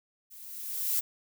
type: noise with level ramp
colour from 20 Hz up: violet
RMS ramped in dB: -50 to -26 dBFS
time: 0.3-1.01 s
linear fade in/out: 20 ms
effects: none